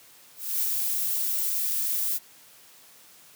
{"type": "noise with ADSR envelope", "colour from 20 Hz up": "violet", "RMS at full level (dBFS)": -25, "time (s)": [0.36, 2.19], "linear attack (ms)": 260, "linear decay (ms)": 32, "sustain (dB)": -2, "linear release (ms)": 30, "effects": ["white hiss -53 dBFS RMS until 3.35 s", "high-pass 100 Hz 12 dB/octave"]}